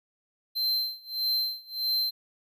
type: tone with tremolo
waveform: square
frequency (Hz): 4112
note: C8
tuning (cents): -31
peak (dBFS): -24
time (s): 0.55-2.11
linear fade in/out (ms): 20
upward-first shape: sine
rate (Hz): 1.6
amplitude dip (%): 95
effects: none